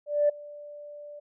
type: tone with ADSR envelope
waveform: sine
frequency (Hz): 587.3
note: D5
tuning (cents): 0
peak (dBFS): -17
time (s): 0.06-1.2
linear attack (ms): 230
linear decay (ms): 10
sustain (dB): -23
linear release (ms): 13
effects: tanh soft clip ceiling -13 dBFS